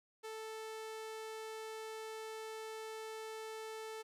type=tone; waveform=sawtooth; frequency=440 Hz; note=A4; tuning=in tune; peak=-40 dBFS; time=0.23-4.03 s; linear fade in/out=20 ms; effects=low-pass 12000 Hz 12 dB/octave + 13-bit

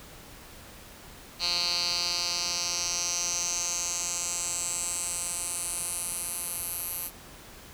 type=tone with band-pass filter sweep; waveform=10% pulse; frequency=174.61 Hz; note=F3; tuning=in tune; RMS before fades=-31 dBFS; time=1.39-7.11 s; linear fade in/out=50 ms; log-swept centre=4300 to 12000 Hz; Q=4.8; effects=pink hiss -48 dBFS RMS until 7.73 s

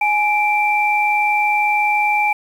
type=tone pair together; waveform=sine; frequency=837.2 / 2349 Hz; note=G#5 / D7; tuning=+14 / 0 cents; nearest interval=octave + tritone; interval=1786 cents; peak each=-16 / -17 dBFS; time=0.01-2.33 s; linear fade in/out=5 ms; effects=7-bit

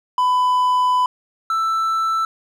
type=tone pair in turn; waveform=triangle; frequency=1000 / 1325.5 Hz; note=B5 / E6; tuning=+21 / +9 cents; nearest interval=perfect fourth; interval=488 cents; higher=second; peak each=-12 / -15 dBFS; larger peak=first; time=0.18-1.06 / 1.5-2.25 s; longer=first; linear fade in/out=2 ms; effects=none

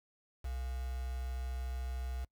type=tone with quantisation; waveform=sine; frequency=63.3 Hz; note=B1; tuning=43 cents sharp; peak=-36 dBFS; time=0.44-2.25 s; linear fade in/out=10 ms; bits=8; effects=noise-tail reverb RT60 0.1 s tail -24 dB re dry

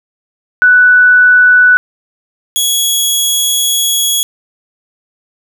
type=tone pair in turn; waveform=sine / 15% pulse; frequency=1486 / 3343 Hz; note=F#6 / G#7; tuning=+7 / +11 cents; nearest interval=octave + major second; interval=1404 cents; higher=second; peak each=-3 dBFS; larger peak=neither; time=0.62-1.77 / 2.56-4.23 s; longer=second; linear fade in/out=0 ms; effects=none

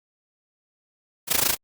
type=noise with amplitude modulation; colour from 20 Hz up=white; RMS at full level=-18 dBFS; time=1.27-1.57 s; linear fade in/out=50 ms; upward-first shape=sine; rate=27.1 Hz; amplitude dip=85%; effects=Opus 48 kbps

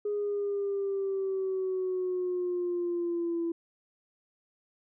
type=exponential sweep; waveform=sine; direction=down; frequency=415.3 to 334.8 Hz; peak=-27 dBFS; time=0.05-3.52 s; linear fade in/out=5 ms; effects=tanh soft clip ceiling -24 dBFS

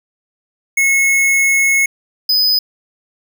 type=tone pair in turn; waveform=square; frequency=2183 / 5007 Hz; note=C#7 / D#8; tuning=-27 / +10 cents; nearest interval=octave + major second; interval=1437 cents; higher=second; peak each=-11 dBFS; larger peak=neither; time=0.77-1.86 / 2.29-2.59 s; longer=first; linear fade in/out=5 ms; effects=none

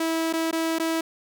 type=tone with dropouts; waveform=sawtooth; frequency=325.8 Hz; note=E4; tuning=20 cents flat; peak=-19 dBFS; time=0-1.01 s; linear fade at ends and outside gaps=5 ms; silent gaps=0.328-0.335 / 0.512-0.527 / 0.786-0.797 s; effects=none

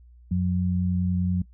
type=tone pair together; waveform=sine; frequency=90.45 / 180.9 Hz; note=F#2 / F#3; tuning=-39 / -39 cents; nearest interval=octave; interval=1200 cents; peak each=-25 / -23 dBFS; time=0.31-1.42 s; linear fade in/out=5 ms; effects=noise-tail reverb RT60 0.1 s tail -21 dB re dry + added 60 Hz sine -48 dBFS peak until 1.53 s

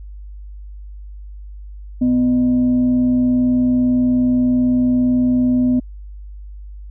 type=tone with frequency modulation; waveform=sine; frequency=250.2 Hz; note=B3; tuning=23 cents sharp; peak=-12 dBFS; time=2.01-5.8 s; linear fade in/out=10 ms; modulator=362 Hz; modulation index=0.23; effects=added 50 Hz sine -31 dBFS peak until 6.9 s

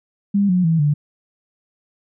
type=tone with pitch steps; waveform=sine; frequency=200.9 / 181.06 / 163.18 / 147.07 Hz; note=G3 / F#3 / E3 / D3; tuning=+43 / -37 / -17 / +3 cents; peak=-13 dBFS; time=0.34-0.94 s; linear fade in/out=10 ms; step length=150 ms; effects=none

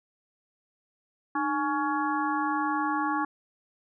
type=harmonic tone with a mistuned harmonic; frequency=280 Hz; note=C#4; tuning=18 cents sharp; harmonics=1 / 3 / 4 / 5 / 6; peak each=-30 / -30 / -30 / -36 / -36 dBFS; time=1.35-3.25 s; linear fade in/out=5 ms; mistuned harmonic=1; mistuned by=+140 cents; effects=none

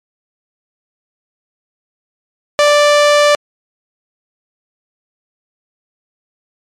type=tone; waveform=sawtooth; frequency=587.3 Hz; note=D5; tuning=in tune; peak=-3 dBFS; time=2.59-3.35 s; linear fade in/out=0 ms; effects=low-pass 7000 Hz 12 dB/octave + MP3 96 kbps

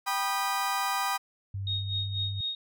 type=chord; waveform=35% pulse; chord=G augmented; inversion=none; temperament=just; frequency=784 / 980 / 1225 Hz; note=G5 / B5 / D#6; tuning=0 / -14 / -27 cents; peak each=-30 dBFS; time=0.06-1.18 s; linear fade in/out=20 ms
type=tone with pitch glide; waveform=sine; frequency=98 to 98.8 Hz; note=G2 to G2; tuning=0 to +14 cents; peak=-31 dBFS; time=1.54-2.41 s; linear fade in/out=5 ms; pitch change=+14 cents; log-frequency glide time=1.66-2.06 s
type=tone with tremolo; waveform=sine; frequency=3729 Hz; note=A#7; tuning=in tune; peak=-28 dBFS; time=1.67-2.55 s; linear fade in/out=2 ms; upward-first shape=sine; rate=4.1 Hz; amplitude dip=80%
effects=none

